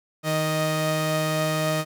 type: tone pair together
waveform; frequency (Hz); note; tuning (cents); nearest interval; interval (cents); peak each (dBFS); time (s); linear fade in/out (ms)
sawtooth; 156.52 / 622.3; D#3 / D#5; +11 / 0; 2 octaves; 2389; -21; 0.23-1.85; 50
effects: none